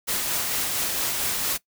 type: noise with tremolo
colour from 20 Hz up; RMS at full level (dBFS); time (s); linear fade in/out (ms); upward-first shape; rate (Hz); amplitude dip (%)
white; -25; 0.07-1.58; 20; sine; 4.4; 25
effects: noise-tail reverb RT60 0.1 s tail -20 dB re dry